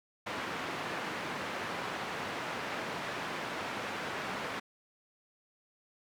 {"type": "band-pass noise", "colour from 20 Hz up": "white", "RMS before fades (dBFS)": -38, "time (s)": [0.26, 4.6], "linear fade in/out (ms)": 10, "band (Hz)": [130, 1800], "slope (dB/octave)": 12, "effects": []}